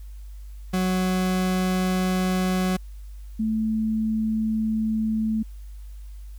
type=tone pair in turn; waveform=40% pulse / sine; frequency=184.9 / 219.4 Hz; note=F#3 / A3; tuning=-1 / -5 cents; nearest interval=minor third; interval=296 cents; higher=second; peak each=-20 / -21 dBFS; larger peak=first; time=0.73-2.77 / 3.39-5.43 s; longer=neither; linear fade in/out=10 ms; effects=added 50 Hz sine -36 dBFS peak until 6.38 s + white hiss -60 dBFS RMS until 6.38 s